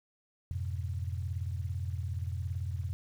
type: chord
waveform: sine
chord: F diminished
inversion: none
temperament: just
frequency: 87.31 / 104.77 / 125.72 Hz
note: F2 / Ab2 / Cb3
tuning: 0 / +16 / +31 cents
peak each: -34 / -40 / -40 dBFS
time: 0.51-2.93 s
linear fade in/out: 0 ms
effects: 10-bit